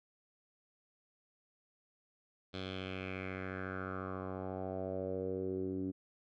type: tone with low-pass filter sweep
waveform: 10% pulse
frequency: 94.1 Hz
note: F#2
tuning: 30 cents sharp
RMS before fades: -40 dBFS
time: 2.53-5.92 s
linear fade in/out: 20 ms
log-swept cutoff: 3800 to 290 Hz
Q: 3.9
effects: none